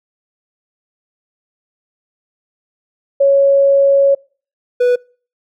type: tone pair in turn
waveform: sine / triangle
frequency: 554.4 / 492.1 Hz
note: C#5 / B4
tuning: 0 / -6 cents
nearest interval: major second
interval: 206 cents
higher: first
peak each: -7 dBFS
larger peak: neither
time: 3.2-4.15 / 4.8-4.96 s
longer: first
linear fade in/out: 10 ms
effects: noise-tail reverb RT60 0.4 s tail -25 dB re dry